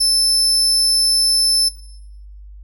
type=tone; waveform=30% pulse; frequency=5274 Hz; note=E8; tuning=in tune; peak=-9 dBFS; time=0-1.69 s; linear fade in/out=10 ms; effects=noise-tail reverb RT60 0.8 s tail -17 dB re dry + added 50 Hz sine -35 dBFS peak until 2.63 s